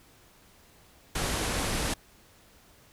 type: low-pass noise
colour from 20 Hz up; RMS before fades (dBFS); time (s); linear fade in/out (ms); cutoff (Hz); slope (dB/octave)
pink; -30; 1.15-1.94; 5; 12000; 96
effects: pink hiss -58 dBFS RMS until 2.92 s